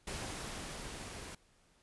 pink noise with level ramp, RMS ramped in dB -41 to -47 dBFS, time 0.07-1.35 s, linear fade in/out 5 ms, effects pink hiss -69 dBFS RMS until 1.82 s + resampled to 24000 Hz

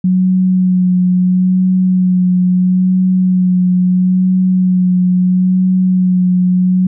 sine tone with vibrato, 183.4 Hz, F#3, 15 cents flat, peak -8 dBFS, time 0.04-6.87 s, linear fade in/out 5 ms, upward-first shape sine, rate 0.75 Hz, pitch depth 19 cents each way, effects none

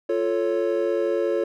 triangle chord, F augmented, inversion none, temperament equal, 349.2 / 440 / 554.4 Hz, F4 / A4 / C#5, 0 / 0 / 0 cents, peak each -23 dBFS, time 0.09-1.44 s, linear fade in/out 5 ms, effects none

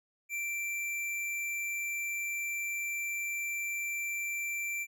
sine tone with hard clipping, 2349 Hz, D7, in tune, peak -34 dBFS, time 0.29-4.87 s, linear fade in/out 50 ms, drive 16 dB, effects none

